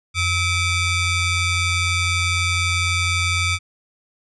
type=ring-modulated tone; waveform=sawtooth; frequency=1198 Hz; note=D6; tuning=34 cents sharp; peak=-11 dBFS; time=0.14-3.59 s; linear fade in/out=50 ms; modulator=1110 Hz; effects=resampled to 22050 Hz